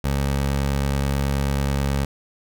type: tone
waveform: 20% pulse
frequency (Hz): 69.3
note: C#2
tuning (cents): 0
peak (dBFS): -15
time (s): 0.04-2.05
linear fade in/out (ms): 5
effects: none